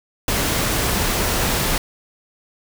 pink noise, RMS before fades -20 dBFS, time 0.28-1.78 s, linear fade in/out 2 ms, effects none

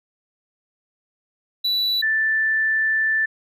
triangle / sine tone pair in turn, 3951 / 1763.9 Hz, B7 / A6, 0 / +4 cents, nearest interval octave + major second, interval 1396 cents, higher first, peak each -17 dBFS, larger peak neither, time 1.64-2.02 / 2.02-3.26 s, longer second, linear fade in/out 10 ms, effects none

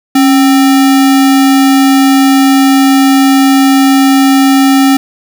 sine tone with sample-and-hold, 272.9 Hz, C#4, 27 cents flat, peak -3 dBFS, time 0.15-4.97 s, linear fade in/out 5 ms, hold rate 1050 Hz, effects none

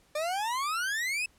40% pulse exponential sweep, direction up, 587.3 to 2637 Hz, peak -28 dBFS, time 0.15-1.26 s, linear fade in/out 5 ms, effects pink hiss -64 dBFS RMS until 1.38 s + low-pass 12000 Hz 12 dB/octave

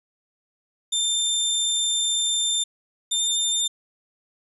25% pulse tone pair in turn, 3586 / 3603 Hz, A7 / A7, +32 / +40 cents, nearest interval unison, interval 8 cents, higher second, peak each -17 dBFS, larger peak neither, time 0.92-2.64 / 3.11-3.68 s, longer first, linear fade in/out 10 ms, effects resampled to 32000 Hz

